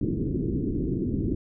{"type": "low-pass noise", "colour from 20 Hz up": "white", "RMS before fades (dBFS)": -27, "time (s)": [0.01, 1.35], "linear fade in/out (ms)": 5, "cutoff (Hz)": 370, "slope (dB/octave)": 48, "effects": []}